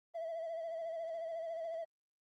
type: tone with vibrato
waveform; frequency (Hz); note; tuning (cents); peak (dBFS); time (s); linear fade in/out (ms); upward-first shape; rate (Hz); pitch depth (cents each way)
triangle; 659.3; E5; 0; -35; 0.14-1.85; 20; sine; 14; 49
effects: tanh soft clip ceiling -34 dBFS + Opus 24 kbps